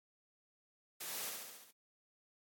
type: noise with echo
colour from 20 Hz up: white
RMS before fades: -44 dBFS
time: 1-1.3 s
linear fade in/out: 10 ms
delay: 69 ms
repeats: 6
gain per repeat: -3 dB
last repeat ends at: 1.714 s
effects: high-pass 200 Hz 12 dB/octave + AAC 64 kbps